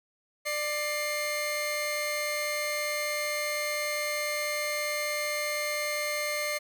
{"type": "tone pair together", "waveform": "sawtooth", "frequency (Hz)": [593.5, 2115], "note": ["D5", "C7"], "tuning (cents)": [18, 18], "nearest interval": "octave + minor seventh", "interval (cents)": 2200, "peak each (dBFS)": -28, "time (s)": [0.45, 6.59], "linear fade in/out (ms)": 20, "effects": []}